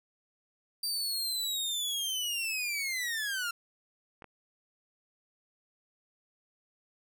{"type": "linear sweep", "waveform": "sawtooth", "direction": "down", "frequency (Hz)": [4699, 1362], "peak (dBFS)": -28, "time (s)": [0.83, 3.51], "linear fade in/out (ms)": 5}
{"type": "clicks", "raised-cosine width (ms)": 0.5, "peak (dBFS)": -33, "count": 2, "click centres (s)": [4.222, 4.243]}
{"effects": []}